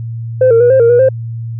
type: tone with pitch steps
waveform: sine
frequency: 514 / 458.8 / 484.2 / 528 / 465.8 / 482.7 / 525 Hz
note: C5 / A#4 / B4 / C5 / A#4 / B4 / C5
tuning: -31 / -28 / -34 / +16 / -1 / -40 / +6 cents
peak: -3 dBFS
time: 0.41-1.089 s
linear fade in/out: 5 ms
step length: 97 ms
effects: tanh soft clip ceiling -2 dBFS + added 115 Hz sine -19 dBFS peak until 1.59 s